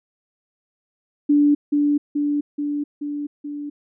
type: tone with echo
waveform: sine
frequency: 291.5 Hz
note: D4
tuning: 13 cents flat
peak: -12 dBFS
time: 1.29-1.55 s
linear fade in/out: 10 ms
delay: 430 ms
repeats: 5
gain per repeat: -3 dB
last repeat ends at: 3.7 s
effects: none